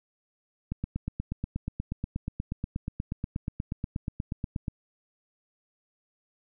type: click train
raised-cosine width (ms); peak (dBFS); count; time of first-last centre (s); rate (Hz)
5; -18; 34; 0.72-4.682; 8.33
effects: none